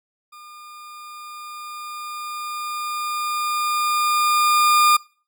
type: tone with level ramp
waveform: 40% pulse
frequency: 1210 Hz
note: D#6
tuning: 49 cents flat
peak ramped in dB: -40 to -11 dBFS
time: 0.32-4.97 s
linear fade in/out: 10 ms
effects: noise-tail reverb RT60 0.4 s tail -24 dB re dry